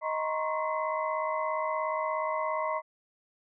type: tone cluster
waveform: sine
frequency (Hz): 626 / 943 / 1042 / 1099 / 2034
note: D#5 / A#5 / C6 / C#6 / C7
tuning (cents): +10 / +20 / -7 / -15 / -50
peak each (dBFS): -32 / -34 / -37 / -34 / -40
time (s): 0.01-2.82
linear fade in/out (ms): 50
effects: none